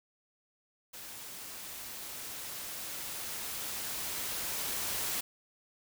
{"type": "noise with level ramp", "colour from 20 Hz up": "white", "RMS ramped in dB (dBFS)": [-46, -34], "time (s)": [0.93, 5.21], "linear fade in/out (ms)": 10, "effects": []}